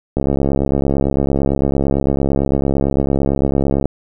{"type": "click train", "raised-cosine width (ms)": 2, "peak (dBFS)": -3, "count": 255, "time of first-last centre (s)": [0.17, 3.857], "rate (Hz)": 68.9, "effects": []}